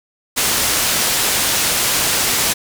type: low-pass noise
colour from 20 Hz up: white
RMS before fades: -17 dBFS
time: 0.36-2.54 s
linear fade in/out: 20 ms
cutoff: 11000 Hz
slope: 12 dB/octave
effects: none